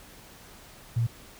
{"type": "tone", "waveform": "sine", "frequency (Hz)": 116.54, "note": "A#2", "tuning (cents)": 0, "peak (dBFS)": -22, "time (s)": [0.96, 1.07], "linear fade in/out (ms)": 10, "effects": ["pink hiss -50 dBFS RMS until 1.39 s"]}